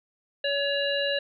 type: harmonic tone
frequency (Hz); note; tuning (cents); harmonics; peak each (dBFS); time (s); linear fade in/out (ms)
564; C#5; +30; 1 / 3 / 5 / 7; -27 / -31 / -30 / -32; 0.44-1.19; 5
effects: none